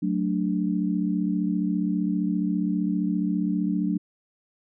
sine chord, D major, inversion first, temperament equal, 185 / 220 / 293.7 Hz, F#3 / A3 / D4, 0 / 0 / 0 cents, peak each -25 / -28 / -27 dBFS, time 0.02-3.98 s, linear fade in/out 10 ms, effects none

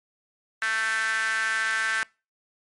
sawtooth tone with high-pass filter, 221.7 Hz, A3, 13 cents sharp, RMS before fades -26 dBFS, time 0.62-2.03 s, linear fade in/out 0 ms, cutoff 1600 Hz, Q 6.5, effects noise-tail reverb RT60 0.3 s tail -24 dB re dry + MP3 48 kbps

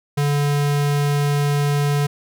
square tone, 144.4 Hz, D3, 29 cents flat, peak -17 dBFS, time 0.17-2.07 s, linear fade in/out 10 ms, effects none

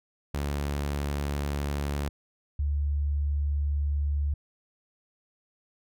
sawtooth / sine tone pair in turn, 71.7 / 72.32 Hz, D2 / D2, -41 / -26 cents, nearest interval unison, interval 15 cents, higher second, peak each -24 dBFS, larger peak neither, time 0.34-2.09 / 2.59-4.34 s, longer neither, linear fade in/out 5 ms, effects none

